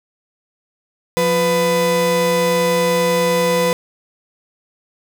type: tone pair together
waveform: 35% pulse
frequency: 176.6 / 499.5 Hz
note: F3 / B4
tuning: +20 / +20 cents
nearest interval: octave + tritone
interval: 1800 cents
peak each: -19 / -13 dBFS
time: 1.17-3.73 s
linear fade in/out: 0 ms
effects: none